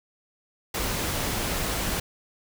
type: noise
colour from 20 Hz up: pink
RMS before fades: -28 dBFS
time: 0.74-2 s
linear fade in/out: 5 ms
effects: none